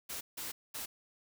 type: noise bursts at uneven times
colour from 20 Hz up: white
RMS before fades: -41 dBFS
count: 3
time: 0.09-0.21 / 0.37-0.52 / 0.74-0.86 s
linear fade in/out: 10 ms
effects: none